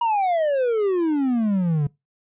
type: exponential sweep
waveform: triangle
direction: down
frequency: 964 to 140 Hz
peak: -16 dBFS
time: 0.01-1.87 s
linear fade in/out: 5 ms
effects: noise-tail reverb RT60 0.2 s tail -23 dB re dry + resampled to 8000 Hz